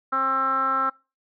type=tone with low-pass filter; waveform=10% pulse; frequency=266.2 Hz; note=C4; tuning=30 cents sharp; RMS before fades=-23 dBFS; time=0.12-0.9 s; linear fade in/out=10 ms; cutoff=1300 Hz; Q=9.8; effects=noise-tail reverb RT60 0.3 s tail -24 dB re dry